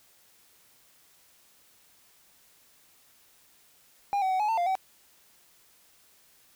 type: tone with pitch steps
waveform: triangle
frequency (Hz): 806 / 757 / 750 / 844 / 898 / 698 / 761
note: G5 / F#5 / F#5 / G#5 / A5 / F5 / F#5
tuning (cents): +48 / +39 / +23 / +28 / +35 / -1 / +48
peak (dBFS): -22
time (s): 4.13-4.753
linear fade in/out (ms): 0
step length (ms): 89
effects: white hiss -61 dBFS RMS until 6.55 s